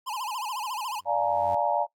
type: tone with vibrato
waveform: square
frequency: 937 Hz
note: A#5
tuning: 9 cents sharp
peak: -31 dBFS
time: 0.06-1.01 s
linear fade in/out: 20 ms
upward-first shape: sine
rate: 14 Hz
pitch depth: 210 cents each way
type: tone with exponential growth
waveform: sawtooth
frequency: 92.5 Hz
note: F#2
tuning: in tune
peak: -34 dBFS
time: 0.76-1.55 s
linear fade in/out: 5 ms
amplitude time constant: 170 ms
type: chord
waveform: sine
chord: Bb dominant seventh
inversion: first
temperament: equal with one note detuned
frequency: 587.3 / 698.5 / 846.1 / 932.3 Hz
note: D5 / F5 / Ab5 / Bb5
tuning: 0 / 0 / +32 / 0 cents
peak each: -28 dBFS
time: 1.05-1.87 s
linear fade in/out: 50 ms
effects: noise-tail reverb RT60 0.1 s tail -20 dB re dry